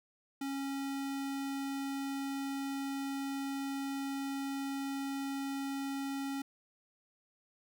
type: tone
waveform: square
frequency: 274.8 Hz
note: C#4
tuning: 15 cents flat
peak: -36 dBFS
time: 0.41-6.42 s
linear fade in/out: 5 ms
effects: none